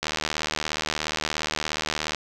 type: click train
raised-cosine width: 0.2 ms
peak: -8 dBFS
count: 164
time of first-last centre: 0.03-2.147 s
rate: 77 Hz
effects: none